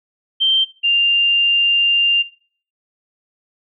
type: tone pair in turn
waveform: sine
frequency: 3136 / 2794 Hz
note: G7 / F7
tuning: 0 / 0 cents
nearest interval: major second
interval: 200 cents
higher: first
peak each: -12 dBFS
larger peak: neither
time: 0.4-0.65 / 0.83-2.23 s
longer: second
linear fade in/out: 20 ms
effects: noise-tail reverb RT60 0.5 s tail -19 dB re dry